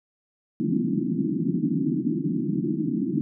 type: band-pass noise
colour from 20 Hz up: white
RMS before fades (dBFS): -25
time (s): 0.6-3.21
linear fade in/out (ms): 0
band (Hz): 140 to 340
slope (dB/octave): 96
effects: none